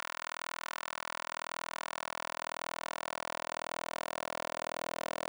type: tone with high-pass filter sweep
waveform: 10% pulse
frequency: 40.92 Hz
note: E1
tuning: 12 cents flat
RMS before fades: -40 dBFS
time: 0-5.28 s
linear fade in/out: 0 ms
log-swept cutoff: 1200 to 610 Hz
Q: 1.5
effects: none